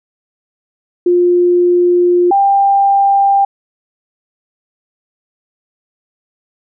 sine tone pair in turn, 353.4 / 793.4 Hz, F4 / G5, +21 / +21 cents, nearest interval octave + major second, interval 1400 cents, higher second, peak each -7 dBFS, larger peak neither, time 1.06-2.31 / 2.31-3.45 s, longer first, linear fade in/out 5 ms, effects none

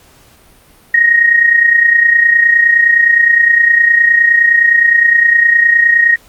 sine tone with amplitude modulation, 1873 Hz, A#6, 8 cents sharp, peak -3 dBFS, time 0.94-6.16 s, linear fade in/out 5 ms, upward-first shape sine, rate 29.7 Hz, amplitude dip 60%, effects pink hiss -45 dBFS RMS until 6.28 s + Opus 48 kbps

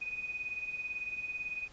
sine tone with tremolo, 2489 Hz, D#7, in tune, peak -33 dBFS, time 0.01-1.68 s, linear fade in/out 10 ms, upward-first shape sine, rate 18 Hz, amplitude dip 65%, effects pink hiss -58 dBFS RMS until 1.72 s + resampled to 16000 Hz

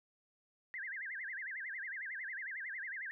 sine tone with vibrato, 1818 Hz, A#6, 44 cents flat, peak -40 dBFS, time 0.74-3.11 s, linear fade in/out 0 ms, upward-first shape sine, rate 11 Hz, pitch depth 260 cents each way, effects none

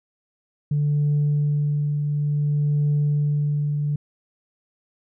sine tone with tremolo, 146.83 Hz, D3, in tune, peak -15 dBFS, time 0.71-3.96 s, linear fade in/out 5 ms, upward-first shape triangle, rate 0.57 Hz, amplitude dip 45%, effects tanh soft clip ceiling -15 dBFS

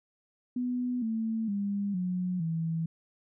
sine tone with pitch steps, 247.8 / 223.3 / 201.3 / 181.4 / 163.49 Hz, B3 / A3 / G3 / F#3 / E3, +6 / +26 / +46 / -34 / -14 cents, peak -28 dBFS, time 0.56-2.86 s, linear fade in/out 5 ms, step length 460 ms, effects none

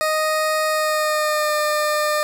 20% pulse tone with pitch glide, 622.3 to 602.8 Hz, D#5 to D5, 0 to +45 cents, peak -13 dBFS, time 0.01-2.23 s, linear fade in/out 0 ms, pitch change -55 cents, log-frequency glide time 0.67-1.56 s, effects none

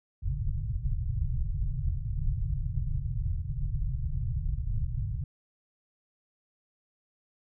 pink low-pass noise, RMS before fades -30 dBFS, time 0.22-5.24 s, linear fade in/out 5 ms, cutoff 150 Hz, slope 96 dB/octave, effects none

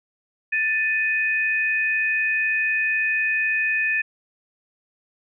sine tone pair together, 1766 / 2498 Hz, A6 / D#7, +6 / +6 cents, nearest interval tritone, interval 600 cents, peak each -22 dBFS, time 0.52-4.02 s, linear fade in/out 10 ms, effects none

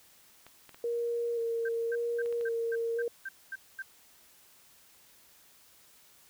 clicks, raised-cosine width 0.3 ms, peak -34 dBFS, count 6, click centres 0.466 / 0.693 / 0.745 / 2.26 / 2.326 / 2.411 s
sine tone with vibrato, 466.2 Hz, A#4, in tune, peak -29 dBFS, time 0.84-3.08 s, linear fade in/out 2 ms, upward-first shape square, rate 0.94 Hz, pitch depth 18 cents each way
sine tone bursts, 1568 Hz, G6, in tune, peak -35 dBFS, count 9, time 1.65-3.823 s, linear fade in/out 5 ms, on 37 ms, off 230 ms
effects white hiss -60 dBFS RMS until 6.29 s

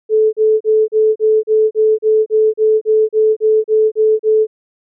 sine tone bursts, 434.7 Hz, A4, 21 cents flat, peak -8 dBFS, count 16, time 0.09-4.47 s, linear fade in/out 50 ms, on 240 ms, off 36 ms, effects none

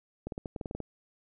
clicks, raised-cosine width 2 ms, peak -23 dBFS, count 10, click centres 0.27 / 0.322 / 0.379 / 0.458 / 0.562 / 0.612 / 0.658 / 0.711 / 0.75 / 0.803 s, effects none

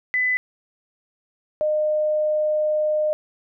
sine tone pair in turn, 2004 / 610.4 Hz, B6 / D#5, +25 / -33 cents, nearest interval octave + major sixth, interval 2058 cents, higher first, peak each -18 dBFS, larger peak neither, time 0.14-0.37 / 1.61-3.13 s, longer second, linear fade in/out 0 ms, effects none

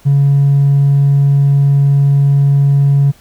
sine tone with hard clipping, 140.4 Hz, C#3, 22 cents sharp, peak -7 dBFS, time 0.05-3.12 s, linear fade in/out 20 ms, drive 1 dB, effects pink hiss -46 dBFS RMS until 3.2 s

